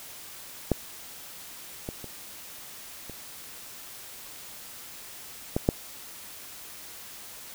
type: clicks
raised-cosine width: 2 ms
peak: -8 / -19 / -26 / -27 / -11 / -6 dBFS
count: 6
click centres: 0.717 / 1.889 / 2.043 / 3.097 / 5.565 / 5.689 s
effects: white hiss -44 dBFS RMS until 7.54 s